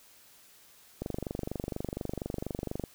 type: click train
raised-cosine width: 2 ms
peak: -20 dBFS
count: 45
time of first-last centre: 1.02-2.838 s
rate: 24.2 Hz
effects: white hiss -58 dBFS RMS until 2.94 s